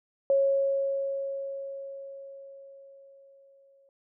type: tone with exponential decay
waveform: sine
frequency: 549 Hz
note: C#5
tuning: 17 cents flat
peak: -19 dBFS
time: 0.3-3.89 s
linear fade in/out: 1 ms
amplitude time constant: 780 ms
effects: none